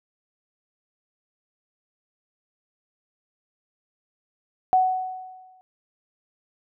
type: tone with exponential decay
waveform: sine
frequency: 745 Hz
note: F#5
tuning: 12 cents sharp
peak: -13 dBFS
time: 4.73-5.61 s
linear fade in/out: 0 ms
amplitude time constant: 190 ms
effects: none